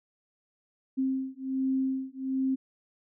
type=beating tone pair; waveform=sine; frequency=263.8 / 265.1 Hz; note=C4 / C4; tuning=+14 / +23 cents; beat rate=1.3 Hz; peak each=-30 / -30 dBFS; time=0.97-2.56 s; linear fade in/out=20 ms; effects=none